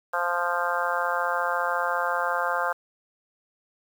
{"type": "harmonic tone", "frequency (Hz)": 174.61, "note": "F3", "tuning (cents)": 0, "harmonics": [3, 4, 5, 6, 7, 8, 9], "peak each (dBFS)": [-31, -31, -31, -31, -31, -31, -31], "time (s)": [0.13, 2.73], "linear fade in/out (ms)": 10, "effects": ["8-bit"]}